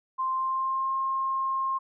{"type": "tone with pitch glide", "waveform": "sine", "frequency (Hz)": [1046.5, 1066.6], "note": ["C6", "C6"], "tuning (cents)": [0, 33], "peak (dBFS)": -25, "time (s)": [0.18, 1.79], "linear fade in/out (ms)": 20, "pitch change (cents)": 33, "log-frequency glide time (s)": [0.33, 0.94], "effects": []}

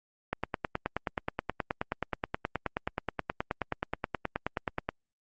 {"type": "click train", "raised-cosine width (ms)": 0.5, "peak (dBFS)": -14, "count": 44, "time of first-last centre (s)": [0.33, 4.89], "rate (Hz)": 9.43, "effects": ["Opus 48 kbps"]}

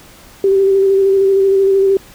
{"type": "tone with vibrato", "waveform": "sine", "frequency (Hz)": 389.4, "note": "G4", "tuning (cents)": -12, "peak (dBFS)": -8, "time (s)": [0.44, 1.97], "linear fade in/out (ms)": 2, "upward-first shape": "square", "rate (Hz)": 13, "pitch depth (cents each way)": 18, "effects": ["pink hiss -41 dBFS RMS until 2.14 s"]}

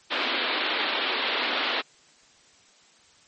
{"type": "band-pass noise", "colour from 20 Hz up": "white", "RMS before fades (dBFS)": -27, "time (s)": [0.1, 1.82], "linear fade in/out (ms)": 20, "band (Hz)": [250, 4000], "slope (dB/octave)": 48, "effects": ["white hiss -57 dBFS RMS until 3.27 s", "MP3 32 kbps"]}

